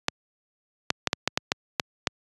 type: clicks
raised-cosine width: 0.2 ms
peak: -3 dBFS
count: 9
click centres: 0.084 / 0.904 / 1.073 / 1.131 / 1.276 / 1.375 / 1.519 / 1.798 / 2.072 s
effects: high-pass 100 Hz 12 dB/octave + resampled to 24000 Hz